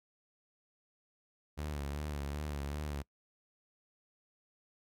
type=tone with vibrato; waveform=sawtooth; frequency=72.8 Hz; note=D2; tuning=15 cents flat; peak=-33 dBFS; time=1.57-3.03 s; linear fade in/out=20 ms; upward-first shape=sine; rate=2.6 Hz; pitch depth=62 cents each way; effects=noise-tail reverb RT60 0.1 s tail -24 dB re dry